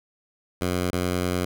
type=tone with dropouts; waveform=10% pulse; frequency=90 Hz; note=F#2; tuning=47 cents flat; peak=-15 dBFS; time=0.61-1.45 s; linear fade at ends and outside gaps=5 ms; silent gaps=0.907-0.93 s; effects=none